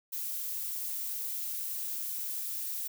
violet noise, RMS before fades -36 dBFS, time 0.12-2.88 s, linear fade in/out 10 ms, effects none

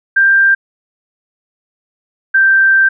sine tone pair in turn, 1584 / 1567.6 Hz, G6 / G6, +18 / 0 cents, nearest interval unison, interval 18 cents, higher first, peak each -6 / -6 dBFS, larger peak neither, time 0.16-0.55 / 2.34-2.89 s, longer second, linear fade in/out 10 ms, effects none

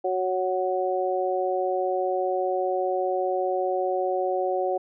harmonic tone, 185 Hz, F#3, in tune, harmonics 2 / 3 / 4, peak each -27 / -27 / -27 dBFS, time 0.04-4.78 s, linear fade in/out 10 ms, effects none

